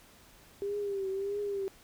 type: tone with vibrato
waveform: sine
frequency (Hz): 397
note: G4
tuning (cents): +22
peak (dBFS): -31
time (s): 0.62-1.68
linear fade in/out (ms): 0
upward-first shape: triangle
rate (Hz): 1.6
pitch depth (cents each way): 72
effects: pink hiss -58 dBFS RMS until 1.83 s